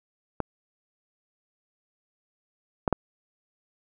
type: clicks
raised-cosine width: 1 ms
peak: -12 / -9 / -7 dBFS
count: 3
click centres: 0.403 / 2.878 / 2.927 s
effects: none